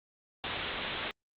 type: low-pass noise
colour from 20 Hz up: white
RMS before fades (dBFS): -37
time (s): 0.44-1.11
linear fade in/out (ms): 0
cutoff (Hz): 3800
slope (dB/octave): 96
effects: Opus 48 kbps